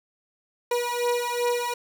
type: beating tone pair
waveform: 30% pulse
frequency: 481.8 / 484.4 Hz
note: B4 / B4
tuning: -43 / -34 cents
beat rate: 2.6 Hz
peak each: -24 / -24 dBFS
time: 0.71-1.74 s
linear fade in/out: 5 ms
effects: none